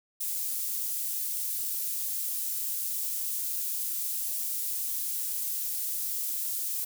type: high-pass noise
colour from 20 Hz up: pink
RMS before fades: -32 dBFS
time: 0.2-6.85 s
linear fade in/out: 10 ms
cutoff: 12000 Hz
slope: 12 dB/octave
effects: none